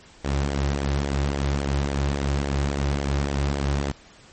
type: tone with flanger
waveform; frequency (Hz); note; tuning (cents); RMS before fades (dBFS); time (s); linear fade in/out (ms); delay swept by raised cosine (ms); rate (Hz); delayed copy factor
sawtooth; 70.1; C#2; +20; -24; 0.24-3.92; 10; 0.74 to 4.54; 3.6; -0.5
effects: pink hiss -50 dBFS RMS until 4.32 s + MP3 32 kbps